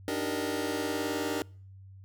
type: chord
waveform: sawtooth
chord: Eb major seventh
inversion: third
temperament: just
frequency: 291.7 / 311.1 / 388.9 / 466.7 Hz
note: D4 / Eb4 / G4 / Bb4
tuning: -12 / 0 / -14 / +2 cents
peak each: -30 / -32 / -32 / -31 dBFS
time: 0.08-1.42 s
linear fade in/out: 0 ms
effects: noise-tail reverb RT60 0.5 s tail -26 dB re dry + added 96 Hz sine -47 dBFS peak until 2.04 s